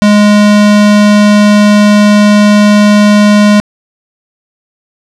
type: tone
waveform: square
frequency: 207.7 Hz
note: G#3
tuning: in tune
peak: -3 dBFS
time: 0.02-3.6 s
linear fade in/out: 0 ms
effects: low-pass 7000 Hz 12 dB/octave